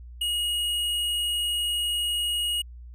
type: tone with ADSR envelope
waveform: square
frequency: 2884 Hz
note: F#7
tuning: 45 cents flat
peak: -23 dBFS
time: 0.21-2.62 s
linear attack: 7 ms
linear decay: 4 ms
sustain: -2 dB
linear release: 8 ms
effects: added 60 Hz sine -40 dBFS peak until 2.94 s